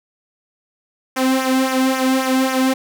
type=tone with flanger; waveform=sawtooth; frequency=261.6 Hz; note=C4; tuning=in tune; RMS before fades=-17 dBFS; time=1.16-2.74 s; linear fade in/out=10 ms; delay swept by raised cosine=0.23 to 1.73 ms; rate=3.7 Hz; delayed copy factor=-0.75; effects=none